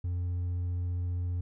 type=tone with hard clipping; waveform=sine; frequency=88.5 Hz; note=F2; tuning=23 cents sharp; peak=-30 dBFS; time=0.04-1.41 s; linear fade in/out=5 ms; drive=2 dB; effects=none